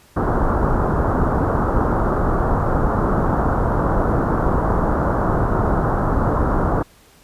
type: low-pass noise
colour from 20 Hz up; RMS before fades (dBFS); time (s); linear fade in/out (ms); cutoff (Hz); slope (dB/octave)
pink; -18; 0.16-6.83; 10; 1400; 48
effects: pink hiss -51 dBFS RMS until 7.23 s + resampled to 32000 Hz